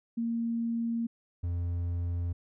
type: tone pair in turn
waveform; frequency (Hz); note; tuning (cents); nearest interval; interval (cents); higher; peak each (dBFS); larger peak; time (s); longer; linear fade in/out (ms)
sine / triangle; 231.5 / 86.71; A#3 / F2; -12 / -12; octave + perfect fourth; 1700; first; -28 / -27; second; 0.17-1.07 / 1.43-2.33; neither; 10
effects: none